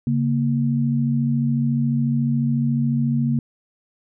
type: tone pair together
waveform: sine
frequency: 139.04 / 233.1 Hz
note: C#3 / A#3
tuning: +6 / 0 cents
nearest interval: major sixth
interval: 894 cents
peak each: -20 dBFS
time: 0.07-3.39 s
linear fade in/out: 2 ms
effects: none